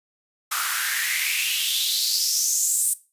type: noise with high-pass filter sweep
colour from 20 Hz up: white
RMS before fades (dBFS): -23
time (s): 0.51-2.94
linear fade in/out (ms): 10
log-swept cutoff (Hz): 1200 to 9000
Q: 4.9
effects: noise-tail reverb RT60 0.3 s tail -17 dB re dry + resampled to 32000 Hz